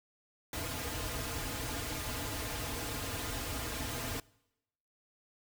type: noise with comb filter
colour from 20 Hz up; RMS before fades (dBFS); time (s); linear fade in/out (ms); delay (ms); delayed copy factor
pink; -38; 0.53-4.2; 2; 5.3; -1
effects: noise-tail reverb RT60 0.9 s tail -24 dB re dry